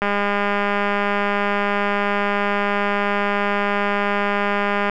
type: click train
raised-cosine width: 0.5 ms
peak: -6 dBFS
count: 991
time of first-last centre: 0.02-4.897 s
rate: 203 Hz
effects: none